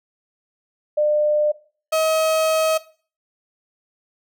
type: tone pair in turn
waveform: sine / 35% pulse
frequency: 600 / 635.7 Hz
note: D5 / D#5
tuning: +37 / +37 cents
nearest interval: minor second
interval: 100 cents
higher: second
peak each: -15 dBFS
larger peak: neither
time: 0.97-1.52 / 1.92-2.78 s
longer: second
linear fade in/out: 10 ms
effects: noise-tail reverb RT60 0.4 s tail -17 dB re dry